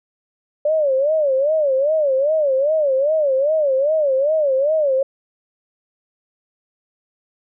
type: tone with vibrato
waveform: sine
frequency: 577 Hz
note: D5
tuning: 31 cents flat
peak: -14 dBFS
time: 0.65-5.03 s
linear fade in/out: 5 ms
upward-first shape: sine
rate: 2.5 Hz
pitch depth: 170 cents each way
effects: none